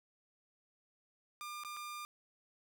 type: tone with dropouts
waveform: sawtooth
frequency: 1200 Hz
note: D6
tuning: 37 cents sharp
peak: -39 dBFS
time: 1.41-2.05 s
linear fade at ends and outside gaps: 0 ms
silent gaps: 1.636-1.648 / 1.766-1.769 s
effects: none